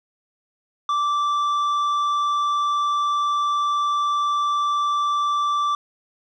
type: tone with tanh clipping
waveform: triangle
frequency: 1169 Hz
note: D6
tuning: 8 cents flat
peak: -20 dBFS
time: 0.89-5.75 s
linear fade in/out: 2 ms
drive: 11 dB
effects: none